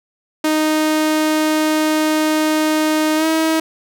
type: tone with pitch glide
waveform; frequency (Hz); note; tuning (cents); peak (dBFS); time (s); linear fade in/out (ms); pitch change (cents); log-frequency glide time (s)
sawtooth; 310 to 320; D#4 to D#4; -6 to +49; -10; 0.44-3.6; 5; +55; 3.16-3.26
effects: none